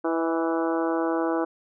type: harmonic tone with a mistuned harmonic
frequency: 164.81 Hz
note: E3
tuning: in tune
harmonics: 2 / 3 / 4 / 5 / 6 / 7 / 8 / 9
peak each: -25 / -29 / -31 / -33 / -35 / -36 / -37 / -38 dBFS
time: 0.04-1.45 s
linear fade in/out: 10 ms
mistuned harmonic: 4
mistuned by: -25 cents
effects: none